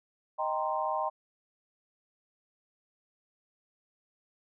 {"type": "chord", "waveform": "sine", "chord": "C minor seventh", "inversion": "first", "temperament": "equal", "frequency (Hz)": [622.3, 784, 932.3, 1046.5], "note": ["Eb5", "G5", "Bb5", "C6"], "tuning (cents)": [0, 0, 0, 0], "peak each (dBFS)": -34, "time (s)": [0.38, 1.1], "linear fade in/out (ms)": 20, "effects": []}